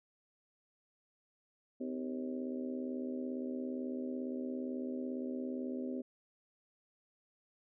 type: harmonic tone with a mistuned harmonic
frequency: 77.78 Hz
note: D#2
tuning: in tune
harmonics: 3 / 4 / 5 / 6 / 7 / 8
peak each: -38 / -48 / -44 / -52 / -47 / -54 dBFS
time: 1.8-6.02 s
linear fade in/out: 10 ms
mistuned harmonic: 3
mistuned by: +150 cents
effects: none